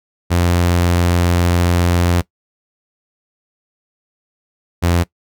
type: tone pair in turn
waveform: sawtooth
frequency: 87.31 / 86.41 Hz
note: F2 / F2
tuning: 0 / -18 cents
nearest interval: unison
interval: 18 cents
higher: first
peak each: -8 dBFS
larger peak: neither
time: 0.3-2.22 / 4.82-5.04 s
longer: first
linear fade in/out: 20 ms
effects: noise-tail reverb RT60 0.1 s tail -20 dB re dry